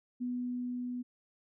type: tone with level ramp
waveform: sine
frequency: 246.9 Hz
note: B3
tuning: in tune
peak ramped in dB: -32 to -35 dBFS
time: 0.2-1.03 s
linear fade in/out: 20 ms
effects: none